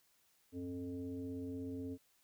sine tone with frequency modulation, 267.7 Hz, C4, 40 cents sharp, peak -40 dBFS, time 0.52-1.98 s, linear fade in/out 50 ms, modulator 173 Hz, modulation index 0.85, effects white hiss -73 dBFS RMS until 2.23 s

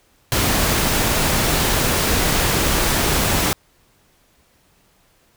pink noise, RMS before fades -18 dBFS, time 0.32-3.53 s, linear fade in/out 0 ms, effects pink hiss -58 dBFS RMS until 5.36 s

